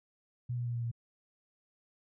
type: tone with pitch steps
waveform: sine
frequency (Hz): 122.3 / 120.97 / 119.64 / 118.34 / 117.05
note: B2 / B2 / A#2 / A#2 / A#2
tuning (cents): -16 / -35 / +45 / +27 / +8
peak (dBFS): -32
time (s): 0.49-0.915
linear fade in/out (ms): 10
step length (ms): 85
effects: none